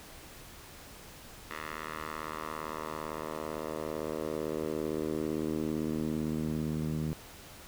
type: tone with band-pass filter sweep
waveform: 10% pulse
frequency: 77.78 Hz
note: D#2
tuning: in tune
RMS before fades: -35 dBFS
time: 1.51-7.13 s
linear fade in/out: 0 ms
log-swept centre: 1700 to 160 Hz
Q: 1.6
effects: pink hiss -50 dBFS RMS until 7.67 s